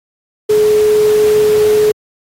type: tone in noise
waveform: sine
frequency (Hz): 424.7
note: G#4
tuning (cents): +39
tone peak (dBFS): -7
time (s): 0.49-1.92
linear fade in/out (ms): 10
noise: pink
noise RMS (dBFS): -25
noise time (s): 0.49-1.92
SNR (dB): +15
effects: high-pass 100 Hz 12 dB/octave + AAC 48 kbps